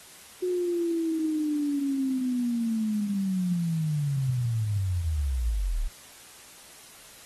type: linear sweep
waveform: sine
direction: down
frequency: 365.7 to 32.23 Hz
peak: -24 dBFS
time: 0.42-5.88 s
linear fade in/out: 10 ms
effects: white hiss -49 dBFS RMS until 7.25 s + AAC 32 kbps